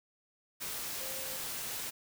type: tone in noise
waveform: sine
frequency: 528 Hz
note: C5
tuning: 16 cents sharp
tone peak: -47 dBFS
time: 0.99-1.38 s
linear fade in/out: 20 ms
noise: white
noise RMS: -39 dBFS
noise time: 0.6-1.91 s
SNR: -11 dB
effects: none